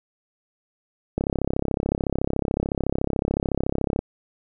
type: click train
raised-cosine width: 2 ms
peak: -9 dBFS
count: 96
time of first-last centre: 1.18-3.991 s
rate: 33.8 Hz
effects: none